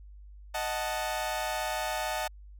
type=chord; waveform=sawtooth; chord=D# diminished; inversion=none; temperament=equal; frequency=622.3 / 740 / 880 Hz; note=D#5 / F#5 / A5; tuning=0 / 0 / 0 cents; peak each=-31 dBFS; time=0.54-2.28 s; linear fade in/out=10 ms; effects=added 50 Hz sine -46 dBFS peak until 2.59 s